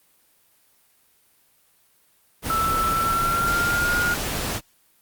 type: noise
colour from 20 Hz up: pink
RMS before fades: -27 dBFS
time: 2.42-4.61 s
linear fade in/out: 50 ms
type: tone with pitch glide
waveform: sine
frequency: 1323 to 1426.2 Hz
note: E6 to F6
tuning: +6 to +36 cents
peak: -20 dBFS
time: 2.5-4.14 s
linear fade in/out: 0 ms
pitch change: +130 cents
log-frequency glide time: 2.83-3.95 s
effects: white hiss -61 dBFS RMS until 5.01 s + Opus 32 kbps